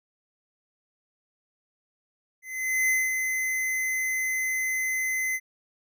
square tone with ADSR envelope, 2046 Hz, C7, 39 cents flat, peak -21 dBFS, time 2.42-5.4 s, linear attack 470 ms, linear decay 210 ms, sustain -5 dB, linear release 50 ms, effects none

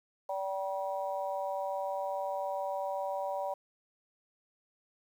harmonic tone, 192.8 Hz, G3, 28 cents flat, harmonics 3 / 4 / 5, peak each -35 / -37 / -39 dBFS, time 0.29-3.54 s, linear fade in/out 5 ms, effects 10-bit

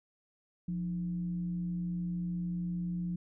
sine tone with frequency modulation, 175.4 Hz, F3, 8 cents sharp, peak -32 dBFS, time 0.68-3.16 s, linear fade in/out 5 ms, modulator 134 Hz, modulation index 0.26, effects none

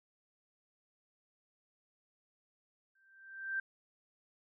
sine tone with exponential growth, 1568 Hz, G6, in tune, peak -31 dBFS, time 2.95-3.6 s, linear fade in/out 5 ms, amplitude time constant 140 ms, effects none

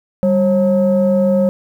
sine tone pair together, 196 / 540.8 Hz, G3 / C#5, 0 / -43 cents, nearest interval octave + tritone, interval 1757 cents, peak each -12 dBFS, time 0.23-1.49 s, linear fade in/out 0 ms, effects tanh soft clip ceiling -6 dBFS + 8-bit

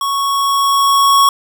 square tone with level ramp, 1108.7 Hz, C#6, in tune, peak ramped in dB -16 to -7 dBFS, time 0.01-1.29 s, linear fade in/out 2 ms, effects none

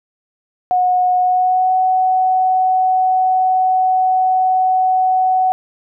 sine tone with pitch glide, 729 to 746.5 Hz, F#5 to F#5, -26 to +15 cents, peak -11 dBFS, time 0.71-5.52 s, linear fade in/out 0 ms, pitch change +41 cents, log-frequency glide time 1.19-1.75 s, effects none

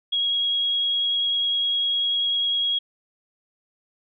sine tone with vibrato, 3303 Hz, G#7, 10 cents flat, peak -20 dBFS, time 0.12-2.79 s, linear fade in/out 10 ms, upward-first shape sine, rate 10 Hz, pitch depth 8 cents each way, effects none

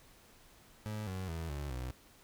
30% pulse tone with pitch steps, 107 / 93.69 / 82.03 / 71.83 / 62.89 Hz, A2 / F#2 / E2 / D2 / B1, -48 / +22 / -8 / -38 / +32 cents, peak -35 dBFS, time 0.86-1.91 s, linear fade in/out 0 ms, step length 210 ms, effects pink hiss -61 dBFS RMS until 2.23 s

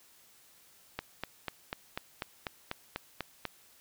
click train, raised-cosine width 0.3 ms, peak -18 dBFS, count 11, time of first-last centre 0.99-3.453 s, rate 4.06 Hz, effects white hiss -61 dBFS RMS until 3.8 s

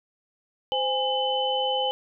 sine tone cluster, 517 / 823 / 3027 Hz, C5 / G#5 / F#7, -21 / -16 / +39 cents, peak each -27 dBFS, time 0.72-1.91 s, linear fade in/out 0 ms, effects none

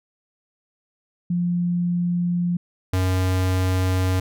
sine / square tone pair in turn, 175.1 / 92.76 Hz, F3 / F#2, +5 / +5 cents, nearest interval major seventh, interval 1100 cents, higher first, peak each -19 dBFS, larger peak neither, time 1.3-2.57 / 2.93-4.2 s, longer neither, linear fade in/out 5 ms, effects none

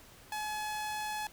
sawtooth tone, 850 Hz, G#5, 40 cents sharp, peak -31 dBFS, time 0.32-1.27 s, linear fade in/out 2 ms, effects pink hiss -56 dBFS RMS until 1.32 s

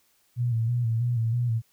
sine tone with vibrato, 117.4 Hz, A#2, 13 cents sharp, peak -22 dBFS, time 0.36-1.62 s, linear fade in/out 50 ms, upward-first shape square, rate 3.1 Hz, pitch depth 56 cents each way, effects white hiss -66 dBFS RMS until 1.72 s

